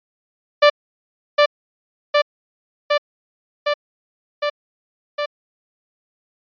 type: tone with echo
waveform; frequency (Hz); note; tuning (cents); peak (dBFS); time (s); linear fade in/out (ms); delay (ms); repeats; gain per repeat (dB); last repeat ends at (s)
sawtooth; 587.3; D5; 0; -4; 0.62-0.7; 10; 760; 6; -2; 5.26
effects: resampled to 11025 Hz